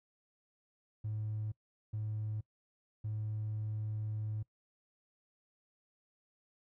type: tone bursts at uneven times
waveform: triangle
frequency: 107.3 Hz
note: A2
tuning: 43 cents flat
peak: -32 dBFS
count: 3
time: 1.04-1.52 / 1.93-2.41 / 3.04-4.43 s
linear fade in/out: 10 ms
effects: noise-tail reverb RT60 0.1 s tail -25 dB re dry + tanh soft clip ceiling -31 dBFS